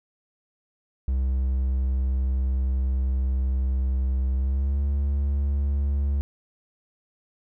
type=tone with pitch glide; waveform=triangle; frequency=65.2 to 70.28 Hz; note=C2 to C#2; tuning=-5 to +24 cents; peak=-19 dBFS; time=1.08-6.21 s; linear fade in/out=0 ms; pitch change=+129 cents; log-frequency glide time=4.34-4.81 s; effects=none